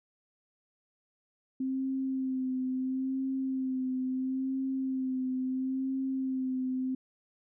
sine tone with vibrato, 261.6 Hz, C4, in tune, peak -29 dBFS, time 1.6-6.95 s, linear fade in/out 5 ms, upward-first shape sine, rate 0.74 Hz, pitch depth 28 cents each way, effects none

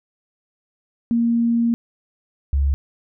sine tone pair in turn, 233.5 / 69.59 Hz, A#3 / C#2, +3 / +7 cents, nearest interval octave + major sixth, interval 2096 cents, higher first, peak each -15 dBFS, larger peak neither, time 1.11-1.74 / 2.53-2.74 s, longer first, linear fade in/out 0 ms, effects none

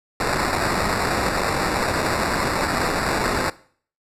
white noise with sample-and-hold, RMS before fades -22 dBFS, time 0.2-3.5 s, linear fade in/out 2 ms, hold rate 3150 Hz, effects noise-tail reverb RT60 0.5 s tail -19 dB re dry + low-pass 11000 Hz 12 dB/octave

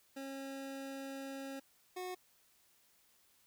25% pulse tone pair in turn, 271.7 / 365.5 Hz, C#4 / F#4, -35 / -21 cents, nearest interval perfect fourth, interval 514 cents, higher second, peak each -39 / -37 dBFS, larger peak second, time 0.16-1.6 / 1.96-2.15 s, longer first, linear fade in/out 10 ms, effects white hiss -70 dBFS RMS until 3.46 s

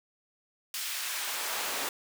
pink noise with high-pass filter sweep, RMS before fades -34 dBFS, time 0.74-1.89 s, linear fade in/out 2 ms, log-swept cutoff 2600 to 440 Hz, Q 0.7, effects none

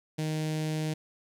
sawtooth tone with notch filter, 155.56 Hz, D#3, in tune, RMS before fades -31 dBFS, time 0.18-0.94 s, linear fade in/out 10 ms, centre 1200 Hz, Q 1, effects low-pass 11000 Hz 12 dB/octave + 11-bit

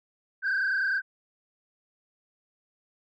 sine tone with frequency modulation, 1568 Hz, G6, in tune, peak -22 dBFS, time 0.42-1.02 s, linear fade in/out 50 ms, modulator 29.9 Hz, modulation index 2.2, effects tanh soft clip ceiling -22 dBFS

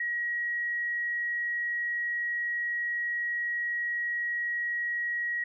sine tone, 1904 Hz, A#6, 36 cents sharp, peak -28 dBFS, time 0-5.44 s, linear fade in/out 5 ms, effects none

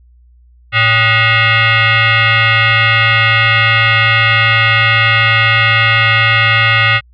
sine tone with frequency modulation, 112.2 Hz, A2, 34 cents sharp, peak -7 dBFS, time 0.72-7.01 s, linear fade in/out 50 ms, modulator 677 Hz, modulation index 4.1, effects added 60 Hz sine -42 dBFS peak until 7.13 s

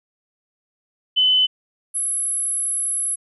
sine tone pair in turn, 3023 / 10835 Hz, F#7 / E9, +36 / +46 cents, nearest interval octave + minor seventh, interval 2210 cents, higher second, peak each -13 / -20 dBFS, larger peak first, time 1.16-1.47 / 1.94-3.16 s, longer second, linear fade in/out 20 ms, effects none

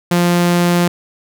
sawtooth tone, 174.61 Hz, F3, in tune, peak -7 dBFS, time 0.11-0.88 s, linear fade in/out 5 ms, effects none

